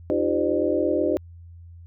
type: tone cluster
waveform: sine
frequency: 302.1 / 340.3 / 388.3 / 519 / 600 Hz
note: D4 / F4 / G4 / C5 / D5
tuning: +49 / -45 / -16 / -14 / +37 cents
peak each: -26 dBFS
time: 0.1-1.17 s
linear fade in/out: 0 ms
effects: added 85 Hz sine -41 dBFS peak until 1.86 s